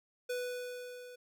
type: tone with level ramp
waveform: square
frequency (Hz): 494.6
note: B4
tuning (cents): +3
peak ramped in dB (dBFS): -34 to -49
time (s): 0.29-1.16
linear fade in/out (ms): 10
effects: none